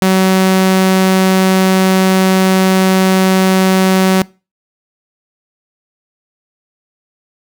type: tone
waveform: sawtooth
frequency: 188.6 Hz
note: F#3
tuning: 33 cents sharp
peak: -4 dBFS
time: 0.02-4.22 s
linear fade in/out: 0 ms
effects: noise-tail reverb RT60 0.3 s tail -23 dB re dry